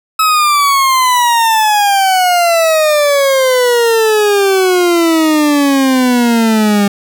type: exponential sweep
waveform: 40% pulse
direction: down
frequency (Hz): 1292 to 200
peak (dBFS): -7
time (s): 0.19-6.88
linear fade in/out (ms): 5
effects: none